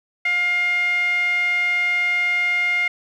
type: tone with band-pass filter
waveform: sawtooth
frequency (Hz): 708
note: F5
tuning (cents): +23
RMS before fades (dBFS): -20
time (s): 0.25-2.88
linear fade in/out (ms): 5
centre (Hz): 2100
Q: 8.9
effects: none